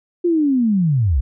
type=linear sweep; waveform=sine; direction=down; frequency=356.9 to 55 Hz; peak=-13 dBFS; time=0.24-1.21 s; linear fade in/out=10 ms; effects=none